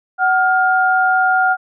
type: tone pair together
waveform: sine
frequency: 749.2 / 1412 Hz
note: F#5 / F6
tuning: +21 / +19 cents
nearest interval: major seventh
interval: 1098 cents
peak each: -14 dBFS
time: 0.18-1.57 s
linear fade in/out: 50 ms
effects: none